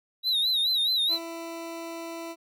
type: tone with vibrato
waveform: triangle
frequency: 3857 Hz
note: B7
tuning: 42 cents flat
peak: -21 dBFS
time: 0.23-1.19 s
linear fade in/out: 50 ms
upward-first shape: sine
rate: 4.7 Hz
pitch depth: 98 cents each way
type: tone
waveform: 20% pulse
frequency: 332.8 Hz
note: E4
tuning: 17 cents sharp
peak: -30 dBFS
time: 1.08-2.36 s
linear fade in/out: 50 ms
effects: none